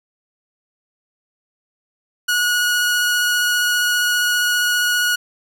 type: tone with vibrato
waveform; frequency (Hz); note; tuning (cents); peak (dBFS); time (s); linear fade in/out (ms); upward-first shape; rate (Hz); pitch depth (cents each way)
sawtooth; 1455; F#6; -29; -12; 2.28-5.16; 10; triangle; 15; 11
effects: none